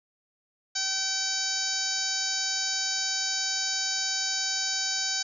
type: harmonic tone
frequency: 769 Hz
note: G5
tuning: 33 cents flat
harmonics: 1 / 2 / 3 / 4 / 5 / 6 / 7 / 8 / 9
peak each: -42 / -36 / -42 / -41 / -36 / -32 / -34 / -33 / -34 dBFS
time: 0.75-5.23 s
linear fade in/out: 10 ms
effects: none